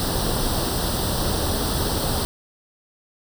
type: noise with comb filter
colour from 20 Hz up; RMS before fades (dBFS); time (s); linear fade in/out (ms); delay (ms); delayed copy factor
pink; -23; 0-2.25; 0; 0.22; +0.8
effects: none